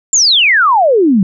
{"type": "exponential sweep", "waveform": "sine", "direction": "down", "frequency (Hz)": [7459, 179.4], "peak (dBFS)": -6, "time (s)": [0.13, 1.23], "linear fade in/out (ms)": 2, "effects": []}